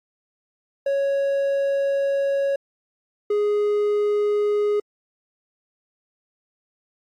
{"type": "tone pair in turn", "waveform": "triangle", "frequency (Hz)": [554.4, 415.3], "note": ["C#5", "G#4"], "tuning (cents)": [0, 0], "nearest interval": "perfect fourth", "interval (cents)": 500, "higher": "first", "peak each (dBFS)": [-17, -16], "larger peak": "second", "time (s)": [[0.86, 2.56], [3.3, 4.8]], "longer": "first", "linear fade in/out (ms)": 5, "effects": ["AAC 64 kbps"]}